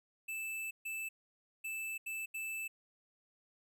square tone bursts at uneven times, 2637 Hz, E7, in tune, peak -39 dBFS, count 5, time 0.28-0.71 / 0.85-1.09 / 1.64-1.98 / 2.06-2.26 / 2.34-2.68 s, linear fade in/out 10 ms, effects none

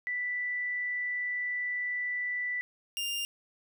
sine / sawtooth tone pair in turn, 1975.5 / 2801 Hz, B6 / F7, 0 / +4 cents, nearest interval tritone, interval 604 cents, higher second, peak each -30 / -28 dBFS, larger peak second, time 0.07-2.61 / 2.97-3.25 s, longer first, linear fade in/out 0 ms, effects none

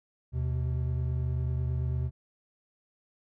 triangle tone pair together, 77.78 / 126.42 Hz, D#2 / B2, 0 / +41 cents, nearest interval minor sixth, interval 841 cents, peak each -28 dBFS, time 0.32-2.11 s, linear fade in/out 50 ms, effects none

